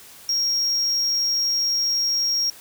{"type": "tone", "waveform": "triangle", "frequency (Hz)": 5588, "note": "F8", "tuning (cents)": 0, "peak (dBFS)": -18, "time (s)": [0.29, 2.5], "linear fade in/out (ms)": 2, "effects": ["white hiss -45 dBFS RMS until 2.6 s"]}